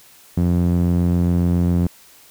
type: tone with band-pass filter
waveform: sawtooth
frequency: 87.3 Hz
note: F2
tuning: in tune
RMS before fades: -17 dBFS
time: 0.37-1.87 s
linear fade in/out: 5 ms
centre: 170 Hz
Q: 1.4
effects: white hiss -48 dBFS RMS until 2.3 s